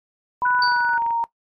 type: tone with pitch glide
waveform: sine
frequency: 990 to 929.1 Hz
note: B5 to A#5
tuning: +4 to -6 cents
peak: -19 dBFS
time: 0.42-1.24 s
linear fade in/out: 0 ms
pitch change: -110 cents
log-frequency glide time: 0.59-1 s
type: click train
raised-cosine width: 0.5 ms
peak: -24 dBFS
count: 17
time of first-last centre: 0.42-1.107 s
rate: 23.3 Hz
type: tone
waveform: sine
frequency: 1480 Hz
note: F#6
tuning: in tune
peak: -19 dBFS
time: 0.45-0.98 s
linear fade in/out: 5 ms
type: tone with exponential decay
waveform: sine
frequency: 4603 Hz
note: D8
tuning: 36 cents flat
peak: -19 dBFS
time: 0.62-0.98 s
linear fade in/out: 2 ms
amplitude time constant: 77 ms
effects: noise-tail reverb RT60 0.1 s tail -18 dB re dry + MP3 64 kbps